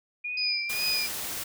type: tone with vibrato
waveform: sine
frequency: 2419 Hz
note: D#7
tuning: 49 cents flat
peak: -30 dBFS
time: 0.24-1.07 s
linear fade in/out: 10 ms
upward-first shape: sine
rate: 2 Hz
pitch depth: 51 cents each way
type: tone with tremolo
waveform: sine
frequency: 4978 Hz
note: D#8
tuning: in tune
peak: -25 dBFS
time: 0.37-1.09 s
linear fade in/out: 5 ms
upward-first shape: sine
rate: 2.3 Hz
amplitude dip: 85%
type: noise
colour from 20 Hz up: white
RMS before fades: -34 dBFS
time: 0.69-1.44 s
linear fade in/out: 10 ms
effects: none